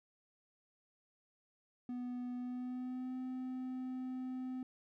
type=tone with pitch glide; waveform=triangle; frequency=246.9 to 256.2 Hz; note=B3 to C4; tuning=0 to -36 cents; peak=-37 dBFS; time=1.89-4.63 s; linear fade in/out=2 ms; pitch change=+64 cents; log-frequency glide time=2.36-3.16 s; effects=none